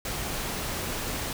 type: noise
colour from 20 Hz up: pink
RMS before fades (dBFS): -32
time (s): 0.05-1.33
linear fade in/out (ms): 2
effects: none